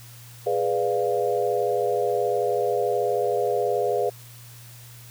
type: chord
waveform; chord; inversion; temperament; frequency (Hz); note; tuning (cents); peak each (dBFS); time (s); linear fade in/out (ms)
sine; G# diminished seventh; none; equal; 415.3 / 493.9 / 587.3 / 698.5; G#4 / B4 / D5 / F5; 0 / 0 / 0 / 0; -25 / -25 / -29 / -27; 0.46-4.1; 10
effects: added 119 Hz sine -44 dBFS peak until 5.1 s + white hiss -48 dBFS RMS until 5.1 s